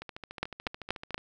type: two click trains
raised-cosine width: 0.3 ms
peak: -13 / -24 dBFS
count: 4 / 17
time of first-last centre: 0.43-1.144 / 0.02-1.179 s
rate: 4.2 / 13.8 Hz
effects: none